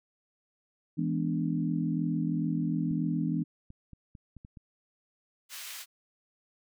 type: chord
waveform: sine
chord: E dominant seventh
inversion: none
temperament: equal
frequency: 164.81 / 207.7 / 246.9 / 293.7 Hz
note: E3 / G#3 / B3 / D4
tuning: 0 / 0 / 0 / 0 cents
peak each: -30 / -36 / -33 / -33 dBFS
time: 0.97-3.44 s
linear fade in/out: 20 ms
type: clicks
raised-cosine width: 5 ms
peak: -35 dBFS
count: 7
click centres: 2.914 / 3.704 / 3.933 / 4.152 / 4.367 / 4.449 / 4.572 s
type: high-pass noise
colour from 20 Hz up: pink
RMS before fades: -42 dBFS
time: 5.49-5.86 s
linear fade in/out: 50 ms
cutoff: 2100 Hz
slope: 12 dB/octave
effects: none